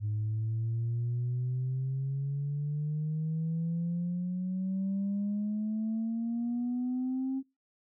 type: exponential sweep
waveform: sine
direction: up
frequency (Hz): 104.4 to 268.5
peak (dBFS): -28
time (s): 0-7.43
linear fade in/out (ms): 50
effects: noise-tail reverb RT60 0.2 s tail -18 dB re dry + tanh soft clip ceiling -26 dBFS